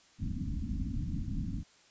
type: low-pass noise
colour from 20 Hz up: pink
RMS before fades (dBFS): -35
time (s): 0.18-1.64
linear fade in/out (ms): 50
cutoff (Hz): 290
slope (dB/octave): 96
effects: white hiss -62 dBFS RMS until 1.9 s + resampled to 16000 Hz